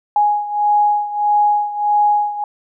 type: beating tone pair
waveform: sine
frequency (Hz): 830.6 / 832.2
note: G#5 / G#5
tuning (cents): 0 / +3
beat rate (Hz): 1.6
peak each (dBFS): -14 / -18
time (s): 0.16-2.44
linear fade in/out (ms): 2
effects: none